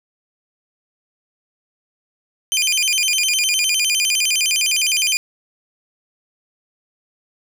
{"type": "tone with vibrato", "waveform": "20% pulse", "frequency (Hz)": 2739, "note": "F7", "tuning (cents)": -34, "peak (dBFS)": -10, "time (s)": [2.52, 5.17], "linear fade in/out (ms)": 0, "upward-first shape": "square", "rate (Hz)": 9.8, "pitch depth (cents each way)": 210, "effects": []}